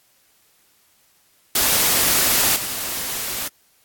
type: noise with level steps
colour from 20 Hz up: white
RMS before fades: -17 / -26 dBFS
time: 1.55-3.48 s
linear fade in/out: 5 ms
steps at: 2.56 s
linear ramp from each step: 2 ms
effects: white hiss -59 dBFS RMS until 3.84 s + AAC 64 kbps